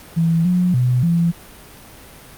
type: tone with pitch steps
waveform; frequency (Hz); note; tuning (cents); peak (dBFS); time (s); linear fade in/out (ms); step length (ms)
sine; 165.4 / 179.6 / 124.9 / 169.4; E3 / F3 / B2 / E3; +6 / +49 / +20 / +48; -13; 0.16-1.32; 20; 290
effects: pink hiss -41 dBFS RMS until 2.37 s + Opus 48 kbps